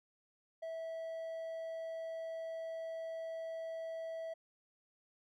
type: tone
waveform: triangle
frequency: 653 Hz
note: E5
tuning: 17 cents flat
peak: -38 dBFS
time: 0.62-4.34 s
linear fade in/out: 10 ms
effects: none

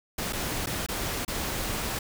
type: noise with dropouts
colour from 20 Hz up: pink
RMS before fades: -31 dBFS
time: 0.18-1.99 s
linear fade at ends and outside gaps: 5 ms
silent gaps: 0.326-0.331 / 0.661-0.669 / 0.864-0.886 / 1.25-1.279 s
effects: none

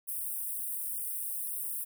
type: high-pass noise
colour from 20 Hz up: white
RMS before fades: -36 dBFS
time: 0.07-1.85 s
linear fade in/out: 20 ms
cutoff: 8600 Hz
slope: 96 dB/octave
effects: none

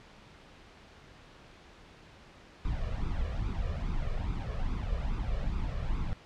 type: noise with flanger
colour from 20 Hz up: brown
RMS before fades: -32 dBFS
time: 2.65-6.13 s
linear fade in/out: 0 ms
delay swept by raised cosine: 0.81 to 1.74 ms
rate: 2.4 Hz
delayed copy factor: +0.9
effects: pink hiss -54 dBFS RMS until 6.25 s + low-pass 4000 Hz 12 dB/octave

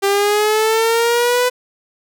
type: linear sweep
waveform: sawtooth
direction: up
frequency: 393.5 to 500 Hz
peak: -9 dBFS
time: 0.02-1.5 s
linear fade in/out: 20 ms
effects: none

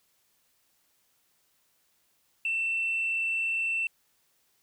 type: tone with frequency modulation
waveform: sine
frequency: 2682 Hz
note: E7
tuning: 29 cents sharp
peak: -25 dBFS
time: 2.45-3.87 s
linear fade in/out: 2 ms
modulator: 35.1 Hz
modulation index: 0.55
effects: tanh soft clip ceiling -22 dBFS + white hiss -70 dBFS RMS until 4.62 s

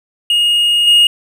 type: tone with level steps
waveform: triangle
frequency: 2861 Hz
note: F7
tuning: 41 cents sharp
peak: -8 / -4 dBFS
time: 0.3-1.07 s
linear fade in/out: 2 ms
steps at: 0.87 s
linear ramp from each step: 5 ms
effects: none

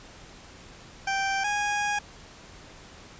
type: tone pair in turn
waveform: 20% pulse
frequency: 782 / 824.1 Hz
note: G5 / G#5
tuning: -4 / -14 cents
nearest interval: minor second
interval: 90 cents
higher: second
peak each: -20 dBFS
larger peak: neither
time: 1.07-1.44 / 1.44-1.99 s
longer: second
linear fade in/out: 5 ms
effects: pink hiss -48 dBFS RMS until 3.19 s + resampled to 16000 Hz

